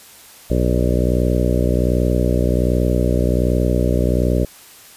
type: harmonic tone with a mistuned harmonic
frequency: 61.3 Hz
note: B1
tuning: 12 cents flat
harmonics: 1 / 2 / 3 / 4 / 5 / 6 / 7 / 8 / 9 / 10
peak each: -18 / -21 / -23 / -24 / -25 / -26 / -26 / -27 / -28 / -28 dBFS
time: 0.5-4.45 s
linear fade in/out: 5 ms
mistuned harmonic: 10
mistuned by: -36 cents
effects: white hiss -43 dBFS RMS until 4.96 s + resampled to 32000 Hz